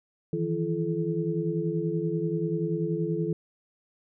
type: tone cluster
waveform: sine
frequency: 157.9 / 168.3 / 337.8 / 431.3 Hz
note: D#3 / E3 / E4 / A4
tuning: +26 / +36 / +42 / -35 cents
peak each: -31 dBFS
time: 0.33-3.33 s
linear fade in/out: 2 ms
effects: none